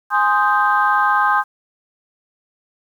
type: chord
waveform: sine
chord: Ab major seventh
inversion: none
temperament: equal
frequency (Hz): 830.6 / 1046.5 / 1244.5 / 1568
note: Ab5 / C6 / Eb6 / G6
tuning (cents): 0 / 0 / 0 / 0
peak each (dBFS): -18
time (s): 0.1-1.44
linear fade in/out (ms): 50
effects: tanh soft clip ceiling -3 dBFS + 8-bit